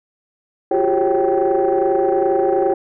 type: tone cluster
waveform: sine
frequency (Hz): 349.2 / 378.9 / 401.4 / 545 / 777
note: F4 / F#4 / G4 / C#5 / G5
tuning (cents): 0 / +41 / +41 / -29 / -16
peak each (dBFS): -19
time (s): 0.71-2.74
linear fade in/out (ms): 5
effects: tanh soft clip ceiling -8 dBFS